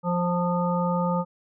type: harmonic tone with a mistuned harmonic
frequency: 175.6 Hz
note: F3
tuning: 10 cents sharp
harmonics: 1 / 3 / 5 / 7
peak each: -24 / -28 / -29 / -31 dBFS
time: 0.03-1.25 s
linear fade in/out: 50 ms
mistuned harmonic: 5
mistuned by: +21 cents
effects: none